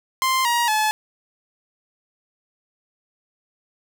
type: tone with pitch steps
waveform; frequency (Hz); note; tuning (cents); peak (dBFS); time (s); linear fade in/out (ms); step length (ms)
sawtooth; 1046.5 / 948.6 / 859.9; C6 / A#5 / A5; 0 / +30 / -40; -14; 0.22-0.91; 0; 230
effects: none